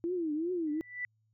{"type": "tone with vibrato", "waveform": "sine", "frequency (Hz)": 329.6, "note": "E4", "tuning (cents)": 0, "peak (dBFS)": -30, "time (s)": [0.04, 0.81], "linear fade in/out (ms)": 0, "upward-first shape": "triangle", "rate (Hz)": 2.6, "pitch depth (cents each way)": 210}
{"type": "tone with exponential growth", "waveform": "sine", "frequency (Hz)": 1975.5, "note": "B6", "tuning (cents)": 0, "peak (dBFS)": -31, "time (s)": [0.67, 1.05], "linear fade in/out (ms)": 1, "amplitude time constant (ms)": 81}
{"effects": ["added 109 Hz sine -70 dBFS peak until 1.33 s"]}